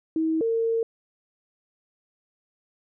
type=tone pair in turn; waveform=sine; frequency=320.3 / 455.6 Hz; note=E4 / A#4; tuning=-50 / -40 cents; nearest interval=tritone; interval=610 cents; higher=second; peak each=-21 dBFS; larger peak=neither; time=0.16-0.41 / 0.41-0.83 s; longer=second; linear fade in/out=2 ms; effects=none